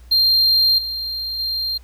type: tone with level steps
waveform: triangle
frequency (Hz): 4186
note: C8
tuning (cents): 0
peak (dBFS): -11 / -22 / -19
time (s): 0.11-1.78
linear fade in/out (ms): 10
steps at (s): 0.78 / 1.39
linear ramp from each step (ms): 5
effects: added 60 Hz sine -40 dBFS peak until 1.83 s + pink hiss -55 dBFS RMS until 1.83 s